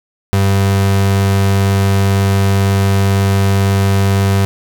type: tone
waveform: 35% pulse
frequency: 98 Hz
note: G2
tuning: in tune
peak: -8 dBFS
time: 0.33-4.45 s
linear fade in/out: 0 ms
effects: none